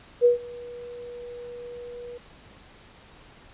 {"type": "tone with ADSR envelope", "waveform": "sine", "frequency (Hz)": 483.8, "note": "B4", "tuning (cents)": -36, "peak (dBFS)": -12, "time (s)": [0.21, 2.18], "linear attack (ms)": 39, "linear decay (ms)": 130, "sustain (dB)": -24, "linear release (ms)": 8, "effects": ["pink hiss -51 dBFS RMS until 3.53 s", "resampled to 8000 Hz"]}